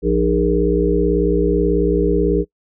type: harmonic tone with a mistuned harmonic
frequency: 58.27 Hz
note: A#1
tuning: in tune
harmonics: 1 / 3 / 5 / 7 / 8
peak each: -20 / -21 / -20 / -18 / -20 dBFS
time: 0.02-2.45 s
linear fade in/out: 50 ms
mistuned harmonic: 5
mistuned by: +81 cents
effects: noise-tail reverb RT60 0.1 s tail -24 dB re dry